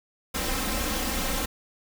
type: noise with comb filter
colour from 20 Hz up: pink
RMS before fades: -28 dBFS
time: 0.34-1.46 s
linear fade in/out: 10 ms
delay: 3.8 ms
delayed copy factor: +1
effects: none